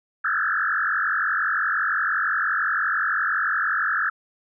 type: tone with frequency modulation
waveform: sine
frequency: 1518 Hz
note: F#6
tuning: 44 cents sharp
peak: -20 dBFS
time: 0.24-4.1 s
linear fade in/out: 10 ms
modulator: 45.8 Hz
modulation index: 5.1
effects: none